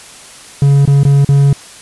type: tone with dropouts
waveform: triangle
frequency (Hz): 140.3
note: C#3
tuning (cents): +21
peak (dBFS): -3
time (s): 0.62-1.53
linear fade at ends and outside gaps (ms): 2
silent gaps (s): 0.854-0.875 / 1.033-1.051 / 1.247-1.289
effects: white hiss -35 dBFS RMS until 1.81 s + resampled to 24000 Hz